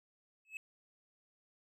triangle tone with exponential growth, 2589 Hz, E7, 32 cents flat, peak -35 dBFS, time 0.45-0.57 s, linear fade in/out 1 ms, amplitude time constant 26 ms, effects none

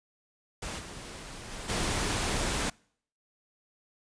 pink noise with level steps, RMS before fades -37 / -43 / -40 / -30 dBFS, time 0.62-2.7 s, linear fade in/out 5 ms, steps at 0.78 / 1.5 / 1.68 s, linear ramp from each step 20 ms, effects noise-tail reverb RT60 0.6 s tail -26 dB re dry + resampled to 22050 Hz

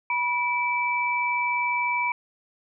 sine tone pair together, 974 / 2317 Hz, B5 / D7, -24 / -24 cents, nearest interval octave + minor third, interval 1500 cents, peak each -25 / -25 dBFS, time 0.1-2.12 s, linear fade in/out 2 ms, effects none

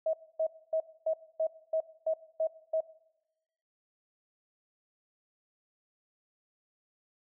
sine tone bursts, 640 Hz, D#5, 49 cents sharp, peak -26 dBFS, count 9, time 0.06-2.806 s, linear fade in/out 5 ms, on 74 ms, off 260 ms, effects noise-tail reverb RT60 0.9 s tail -19 dB re dry

